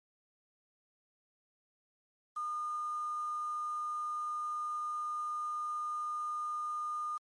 sine tone with quantisation, 1216 Hz, D#6, 40 cents flat, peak -34 dBFS, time 2.36-7.18 s, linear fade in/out 10 ms, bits 9, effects MP3 48 kbps

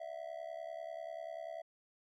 triangle tone with amplitude modulation, 659.3 Hz, E5, in tune, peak -36 dBFS, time 0-1.62 s, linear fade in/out 10 ms, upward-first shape sine, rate 70.2 Hz, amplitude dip 90%, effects none

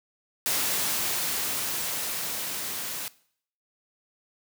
white noise with level ramp, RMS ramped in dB -26 to -34 dBFS, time 0.46-3.08 s, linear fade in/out 0 ms, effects noise-tail reverb RT60 0.6 s tail -20 dB re dry + high-pass 100 Hz 12 dB/octave

